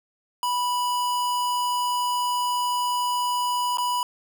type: tone with dropouts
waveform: square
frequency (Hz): 983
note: B5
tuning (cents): -8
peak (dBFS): -23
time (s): 0.43-4.03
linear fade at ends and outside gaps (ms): 1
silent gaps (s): 3.772-3.783
effects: none